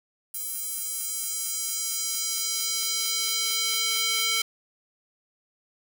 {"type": "tone with high-pass filter sweep", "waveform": "square", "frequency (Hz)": 447.8, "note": "A4", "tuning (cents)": 30, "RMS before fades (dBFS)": -28, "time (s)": [0.34, 4.42], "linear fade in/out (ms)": 5, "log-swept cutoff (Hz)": [11000, 2800], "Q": 1.2, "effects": []}